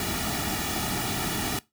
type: noise with comb filter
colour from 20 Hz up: pink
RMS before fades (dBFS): -29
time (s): 0-1.59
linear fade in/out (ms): 2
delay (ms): 1.9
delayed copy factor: -0.75
effects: noise-tail reverb RT60 0.2 s tail -20 dB re dry